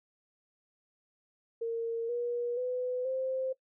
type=tone with pitch steps; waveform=sine; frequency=460 / 480.1 / 501.1 / 522.9 Hz; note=A#4 / B4 / B4 / C5; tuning=-23 / -49 / +25 / -1 cents; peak=-30 dBFS; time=1.61-3.53 s; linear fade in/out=10 ms; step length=480 ms; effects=noise-tail reverb RT60 0.1 s tail -20 dB re dry